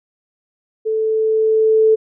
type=tone with level ramp; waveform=sine; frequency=439 Hz; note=A4; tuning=4 cents flat; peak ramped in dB=-16 to -8 dBFS; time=0.85-1.96 s; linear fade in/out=20 ms; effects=none